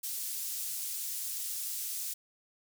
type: high-pass noise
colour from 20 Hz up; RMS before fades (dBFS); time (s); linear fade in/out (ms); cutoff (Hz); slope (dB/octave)
pink; -37; 0.03-2.14; 10; 7600; 12
effects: none